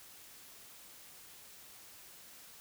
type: silence
effects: white hiss -55 dBFS RMS until 2.6 s